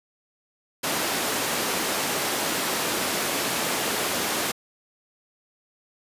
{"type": "high-pass noise", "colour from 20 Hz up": "pink", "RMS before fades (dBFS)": -26, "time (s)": [0.83, 4.52], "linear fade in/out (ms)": 10, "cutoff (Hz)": 270, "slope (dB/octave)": 12, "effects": ["resampled to 32000 Hz"]}